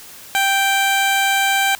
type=tone; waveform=15% pulse; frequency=784 Hz; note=G5; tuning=in tune; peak=-8 dBFS; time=0.35-1.75 s; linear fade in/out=0 ms; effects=white hiss -39 dBFS RMS until 1.79 s